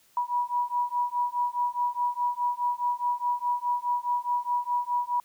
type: beating tone pair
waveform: sine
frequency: 970 / 974.8 Hz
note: B5 / B5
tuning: -31 / -23 cents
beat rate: 4.8 Hz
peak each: -28 dBFS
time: 0.17-5.2 s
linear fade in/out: 2 ms
effects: white hiss -62 dBFS RMS until 5.24 s